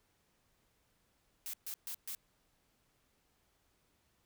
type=noise bursts; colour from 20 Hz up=blue; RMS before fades=-42 dBFS; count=4; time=1.46-2.15 s; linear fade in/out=0 ms; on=75 ms; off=130 ms; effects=pink hiss -75 dBFS RMS until 4.25 s